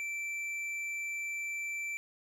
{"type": "tone with tanh clipping", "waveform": "sine", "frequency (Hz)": 2336, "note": "D7", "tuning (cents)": -10, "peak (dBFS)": -36, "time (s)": [0, 1.97], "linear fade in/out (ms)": 0, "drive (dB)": 8, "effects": []}